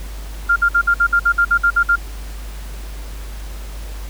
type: tone bursts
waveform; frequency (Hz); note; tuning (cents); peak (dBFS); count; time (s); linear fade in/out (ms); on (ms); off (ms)
sine; 1396.9; F6; 0; -10; 12; 0.49-1.959; 10; 72; 55
effects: added 50 Hz sine -27 dBFS peak until 4.09 s + pink hiss -39 dBFS RMS until 4.09 s